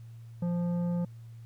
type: tone with tanh clipping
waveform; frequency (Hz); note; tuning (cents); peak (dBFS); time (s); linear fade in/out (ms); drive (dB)
triangle; 174.2; F3; -4; -29; 0.42-1.05; 5; 14
effects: added 115 Hz sine -44 dBFS peak until 1.45 s + pink hiss -67 dBFS RMS until 1.45 s